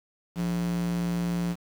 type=tone with high-pass filter; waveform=square; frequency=58.27 Hz; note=A#1; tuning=in tune; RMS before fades=-28 dBFS; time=0.35-1.56 s; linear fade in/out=50 ms; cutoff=160 Hz; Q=3.6; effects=8-bit